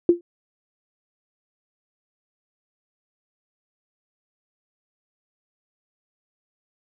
sine tone with exponential decay, 346.1 Hz, F4, 16 cents flat, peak -7 dBFS, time 0.09-0.21 s, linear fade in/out 2 ms, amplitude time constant 25 ms, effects none

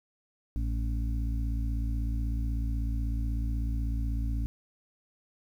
harmonic tone, 56.2 Hz, A1, 37 cents sharp, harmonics 1 / 2 / 4 / 5, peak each -28 / -36 / -42 / -42 dBFS, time 0.56-4.46 s, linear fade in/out 0 ms, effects 10-bit

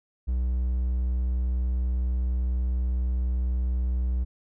triangle tone, 62.1 Hz, B1, 10 cents sharp, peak -21 dBFS, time 0.27-4.25 s, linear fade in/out 20 ms, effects none

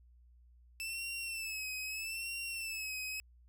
sawtooth tone with vibrato, 2637 Hz, E7, in tune, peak -35 dBFS, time 0.8-3.2 s, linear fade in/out 0 ms, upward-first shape sine, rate 0.79 Hz, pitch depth 74 cents each way, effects added 60 Hz sine -59 dBFS peak until 3.48 s

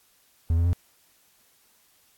triangle tone with pitch steps, 82.41 / 84.82 / 87.31 Hz, E2 / E2 / F2, 0 / +50 / 0 cents, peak -17 dBFS, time 0.5-0.731 s, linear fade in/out 0 ms, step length 77 ms, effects white hiss -62 dBFS RMS until 2.17 s + AAC 64 kbps

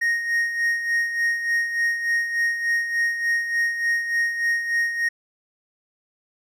triangle tone with tremolo, 1864.7 Hz, A#6, in tune, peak -16 dBFS, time 0.01-5.09 s, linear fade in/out 10 ms, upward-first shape sine, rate 3.4 Hz, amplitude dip 60%, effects none

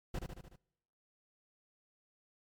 brown noise with echo, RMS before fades -37 dBFS, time 0.14-0.19 s, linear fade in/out 5 ms, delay 74 ms, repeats 5, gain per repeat -4 dB, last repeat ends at 0.56 s, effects noise-tail reverb RT60 1.0 s tail -26 dB re dry + MP3 96 kbps

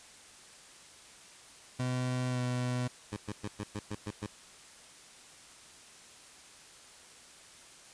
30% pulse tone with pitch glide, 126.4 to 124.52 Hz, B2 to B2, +41 to +15 cents, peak -28 dBFS, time 1.79-2.88 s, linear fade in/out 10 ms, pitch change -26 cents, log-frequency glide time 2.29-2.4 s
15% pulse tone bursts, 103.83 Hz, G#2, in tune, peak -29 dBFS, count 8, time 3.12-4.266 s, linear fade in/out 5 ms, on 47 ms, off 110 ms
effects white hiss -54 dBFS RMS until 7.93 s + resampled to 22050 Hz

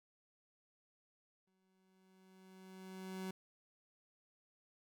30% pulse tone with exponential growth, 188.1 Hz, F#3, 29 cents sharp, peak -38 dBFS, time 1.47-3.31 s, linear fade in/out 5 ms, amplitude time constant 400 ms, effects none

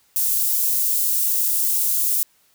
white high-pass noise, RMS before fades -20 dBFS, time 0.16-2.23 s, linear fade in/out 0 ms, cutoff 9800 Hz, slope 12 dB/octave, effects white hiss -60 dBFS RMS until 2.54 s

